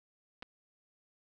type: clicks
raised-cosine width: 0.3 ms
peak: -29 dBFS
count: 2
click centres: 0.424 / 0.428 s
effects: none